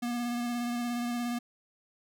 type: tone with vibrato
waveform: square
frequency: 240 Hz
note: B3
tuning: 49 cents flat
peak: -31 dBFS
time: 0.02-1.39 s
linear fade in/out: 10 ms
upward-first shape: square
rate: 17 Hz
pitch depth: 15 cents each way
effects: none